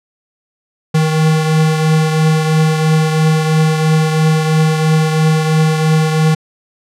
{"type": "beating tone pair", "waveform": "square", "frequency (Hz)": [156.9, 159.9], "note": ["D#3", "D#3"], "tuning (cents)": [15, 48], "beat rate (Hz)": 3, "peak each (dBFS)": [-11, -20], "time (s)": [0.94, 6.35], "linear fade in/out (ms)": 10, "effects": ["low-pass 10000 Hz 12 dB/octave"]}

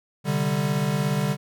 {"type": "chord", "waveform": "square", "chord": "C suspended second", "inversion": "none", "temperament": "equal with one note detuned", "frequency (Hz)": [130.81, 147.77, 196], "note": ["C3", "D3", "G3"], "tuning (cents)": [0, 11, 0], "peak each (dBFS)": [-30, -25, -27], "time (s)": [0.24, 1.37], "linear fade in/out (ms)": 50, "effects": []}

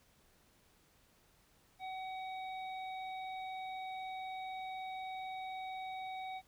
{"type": "harmonic tone", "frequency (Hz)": 754, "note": "F#5", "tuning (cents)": 32, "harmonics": [1, 3, 5], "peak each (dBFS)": [-41, -50, -54], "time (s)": [1.79, 6.42], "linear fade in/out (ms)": 50, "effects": ["pink hiss -69 dBFS RMS until 6.47 s"]}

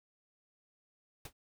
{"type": "noise with exponential decay", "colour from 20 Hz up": "pink", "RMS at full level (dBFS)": -39, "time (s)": [1.25, 1.33], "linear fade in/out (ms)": 5, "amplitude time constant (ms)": 16, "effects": []}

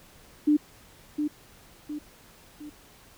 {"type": "tone with echo", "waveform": "sine", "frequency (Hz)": 298.3, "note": "D4", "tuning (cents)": 27, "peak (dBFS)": -17, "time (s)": [0.47, 0.57], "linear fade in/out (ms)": 10, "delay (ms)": 710, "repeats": 3, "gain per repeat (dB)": -7, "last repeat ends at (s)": 2.7, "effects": ["pink hiss -54 dBFS RMS until 3.17 s"]}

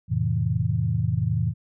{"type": "chord", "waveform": "sine", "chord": "F major seventh", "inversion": "none", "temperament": "equal with one note detuned", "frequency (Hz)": [87.31, 110, 130.81, 161.7], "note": ["F2", "A2", "C3", "E3"], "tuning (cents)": [0, 0, 0, -33], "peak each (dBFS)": [-29, -24, -27, -27], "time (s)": [0.08, 1.54], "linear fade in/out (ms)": 50, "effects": []}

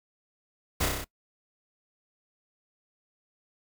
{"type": "noise with echo", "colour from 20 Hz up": "pink", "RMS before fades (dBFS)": -26, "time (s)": [0.8, 0.86], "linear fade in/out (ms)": 10, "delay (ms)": 31, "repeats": 6, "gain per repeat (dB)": -2, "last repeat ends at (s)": 1.046, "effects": ["noise-tail reverb RT60 0.1 s tail -22 dB re dry"]}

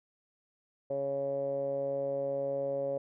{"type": "tone with low-pass filter", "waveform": "10% pulse", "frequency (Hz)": 138.59, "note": "C#3", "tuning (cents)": 0, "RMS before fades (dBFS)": -33, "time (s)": [0.9, 2.98], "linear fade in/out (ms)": 5, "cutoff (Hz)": 550, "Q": 8.2, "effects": []}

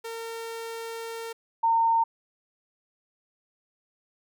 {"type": "tone pair in turn", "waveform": ["sawtooth", "sine"], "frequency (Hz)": [456.7, 913.4], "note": ["A#4", "A#5"], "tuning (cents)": [-36, -36], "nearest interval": "octave", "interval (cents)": 1200, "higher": "second", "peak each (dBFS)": [-30, -19], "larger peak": "second", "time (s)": [[0.04, 1.33], [1.63, 2.04]], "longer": "first", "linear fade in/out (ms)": 10, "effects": []}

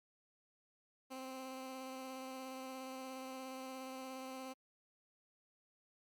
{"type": "tone with vibrato", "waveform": "15% pulse", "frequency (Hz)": 261.6, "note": "C4", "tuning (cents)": 0, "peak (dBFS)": -39, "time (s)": [1.1, 4.54], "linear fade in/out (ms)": 20, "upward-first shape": "square", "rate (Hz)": 17, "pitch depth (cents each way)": 12, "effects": ["Opus 48 kbps"]}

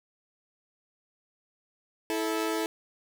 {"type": "tone pair together", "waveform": "sawtooth", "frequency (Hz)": [326.6, 436], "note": ["E4", "A4"], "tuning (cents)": [-16, -16], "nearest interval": "perfect fourth", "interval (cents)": 500, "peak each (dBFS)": [-26, -27], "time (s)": [2.1, 2.66], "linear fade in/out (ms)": 0, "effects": []}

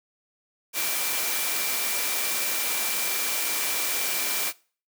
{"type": "tone in noise", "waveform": "sine", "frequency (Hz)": 2349, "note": "D7", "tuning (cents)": 0, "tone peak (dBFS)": -36, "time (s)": [0.73, 4.53], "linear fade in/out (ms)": 50, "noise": "white", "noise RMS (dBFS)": -27, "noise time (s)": [0.73, 4.53], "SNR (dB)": -12, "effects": ["noise-tail reverb RT60 0.4 s tail -22 dB re dry", "high-pass 300 Hz 12 dB/octave"]}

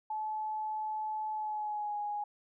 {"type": "tone with pitch glide", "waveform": "sine", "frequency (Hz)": [862, 829.8], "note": ["A5", "G#5"], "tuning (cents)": [-36, -2], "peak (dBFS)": -33, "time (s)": [0.1, 2.24], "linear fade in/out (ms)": 5, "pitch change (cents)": -66, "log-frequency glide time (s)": [1.33, 1.97], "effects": []}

